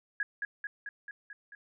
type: tone with echo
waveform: sine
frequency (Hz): 1662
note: G#6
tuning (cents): +1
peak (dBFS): -28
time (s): 0.2-0.23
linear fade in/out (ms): 2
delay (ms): 220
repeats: 6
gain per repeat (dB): -3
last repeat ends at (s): 1.55
effects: none